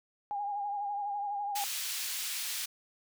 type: tone with vibrato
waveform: sine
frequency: 814 Hz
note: G#5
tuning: 35 cents flat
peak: -32 dBFS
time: 0.31-1.64 s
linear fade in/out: 0 ms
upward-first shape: sine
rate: 12 Hz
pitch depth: 43 cents each way
type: high-pass noise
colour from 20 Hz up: pink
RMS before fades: -36 dBFS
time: 1.55-2.66 s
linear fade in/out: 10 ms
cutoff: 2900 Hz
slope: 12 dB/octave
effects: none